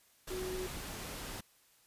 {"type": "tone in noise", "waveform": "sine", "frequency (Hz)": 370, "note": "F#4", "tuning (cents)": 0, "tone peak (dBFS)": -38, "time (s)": [0.3, 0.67], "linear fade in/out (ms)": 10, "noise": "pink", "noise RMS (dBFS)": -43, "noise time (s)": [0.27, 1.41], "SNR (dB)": 2, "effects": ["white hiss -67 dBFS RMS until 1.86 s", "resampled to 32000 Hz"]}